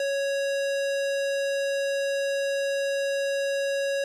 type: tone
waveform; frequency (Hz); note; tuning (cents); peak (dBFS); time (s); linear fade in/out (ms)
square; 554.4; C#5; 0; -25; 0-4.04; 2
effects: low-pass 8000 Hz 12 dB/octave + 10-bit